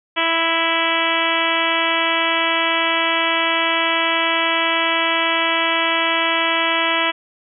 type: harmonic tone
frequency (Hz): 330.2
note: E4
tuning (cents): +3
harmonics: 1 / 2 / 3 / 4 / 5 / 6 / 7 / 8 / 9 / 10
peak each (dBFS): -28 / -25 / -23 / -25 / -27 / -24 / -24 / -26 / -25 / -26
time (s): 0.16-7.12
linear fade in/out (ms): 20
effects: none